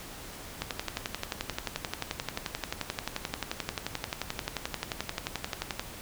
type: click train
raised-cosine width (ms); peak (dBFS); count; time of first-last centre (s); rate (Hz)
0.2; -13; 60; 0.62-5.795; 11.4
effects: pink hiss -44 dBFS RMS until 6.01 s